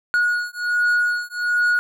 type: beating tone pair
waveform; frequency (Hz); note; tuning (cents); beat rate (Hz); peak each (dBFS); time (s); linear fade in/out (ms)
triangle; 1449 / 1450.3; F#6 / F#6; -37 / -35; 1.3; -19; 0.14-1.79; 0
effects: none